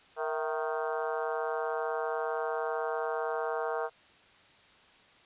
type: harmonic tone with a mistuned harmonic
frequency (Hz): 155.56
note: D#3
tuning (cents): 0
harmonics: 3 / 4 / 5 / 6 / 7 / 8 / 9 / 10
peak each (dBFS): -34 / -36 / -38 / -40 / -41 / -42 / -43 / -44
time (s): 0.16-3.9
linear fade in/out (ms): 50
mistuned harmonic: 4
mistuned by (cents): +87
effects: white hiss -59 dBFS RMS until 5.25 s + resampled to 8000 Hz